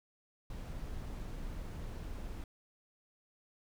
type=noise; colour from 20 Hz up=brown; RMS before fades=-42 dBFS; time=0.5-2.44 s; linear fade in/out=2 ms; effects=none